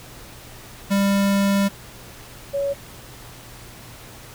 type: tone pair in turn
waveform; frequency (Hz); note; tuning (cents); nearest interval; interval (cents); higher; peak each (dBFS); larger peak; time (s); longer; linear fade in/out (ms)
square / sine; 198.5 / 560.1; G3 / C#5; +22 / +18; octave + tritone; 1796; second; -17 / -20; first; 0.9-1.69 / 2.53-2.74; first; 20
effects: added 119 Hz sine -47 dBFS peak until 4.34 s + pink hiss -42 dBFS RMS until 4.34 s